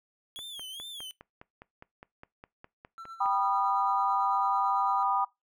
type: tone with vibrato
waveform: 45% pulse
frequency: 3291 Hz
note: G#7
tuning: 16 cents flat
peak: -39 dBFS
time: 0.36-1.11 s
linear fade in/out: 0 ms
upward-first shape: sine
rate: 2.4 Hz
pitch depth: 150 cents each way
type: click train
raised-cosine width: 0.5 ms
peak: -31 dBFS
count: 15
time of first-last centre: 0.39-3.259 s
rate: 4.88 Hz
type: tone with tremolo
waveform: triangle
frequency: 1342 Hz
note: E6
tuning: 31 cents sharp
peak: -38 dBFS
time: 2.98-5.03 s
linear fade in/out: 0 ms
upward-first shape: sine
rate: 9 Hz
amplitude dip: 65%
type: chord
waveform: sine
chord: G augmented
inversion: none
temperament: just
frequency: 784 / 980 / 1225 Hz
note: G5 / B5 / D#6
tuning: 0 / -14 / -27 cents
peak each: -29 dBFS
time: 3.2-5.25 s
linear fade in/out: 10 ms
effects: noise-tail reverb RT60 0.2 s tail -22 dB re dry